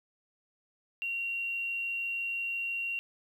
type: tone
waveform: sine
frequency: 2753 Hz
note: F7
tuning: 25 cents flat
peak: -31 dBFS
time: 1.02-2.99 s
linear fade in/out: 0 ms
effects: 10-bit